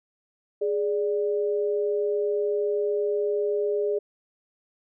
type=tone pair together; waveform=sine; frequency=415.3 / 587.3 Hz; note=G#4 / D5; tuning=0 / 0 cents; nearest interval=tritone; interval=600 cents; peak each=-23 / -30 dBFS; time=0.61-3.99 s; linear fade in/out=10 ms; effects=none